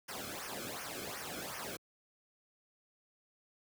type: noise with flanger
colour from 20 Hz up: pink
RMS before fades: -43 dBFS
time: 0.08-1.77 s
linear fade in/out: 10 ms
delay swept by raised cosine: 0.25 to 1.09 ms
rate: 2.7 Hz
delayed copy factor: -0.8
effects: high-pass 60 Hz 12 dB/octave